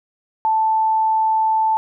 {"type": "tone", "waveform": "sine", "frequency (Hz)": 880, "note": "A5", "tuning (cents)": 0, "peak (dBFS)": -14, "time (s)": [0.45, 1.77], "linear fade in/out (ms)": 0, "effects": []}